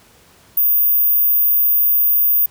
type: tone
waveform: sine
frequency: 14917 Hz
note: A#9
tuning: in tune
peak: -11 dBFS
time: 0.57-2.46 s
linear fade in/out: 5 ms
effects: pink hiss -49 dBFS RMS until 2.5 s + high-pass 60 Hz 12 dB/octave